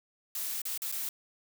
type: noise with dropouts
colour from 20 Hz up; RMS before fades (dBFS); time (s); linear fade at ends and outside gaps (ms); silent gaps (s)
blue; -35; 0.35-1.09; 2; 0.618-0.653 / 0.777-0.819 / 0.917-0.923
effects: none